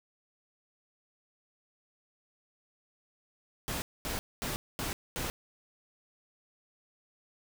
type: noise bursts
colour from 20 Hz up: pink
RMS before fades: -35 dBFS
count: 5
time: 3.68-5.3 s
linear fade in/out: 0 ms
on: 140 ms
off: 230 ms
effects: none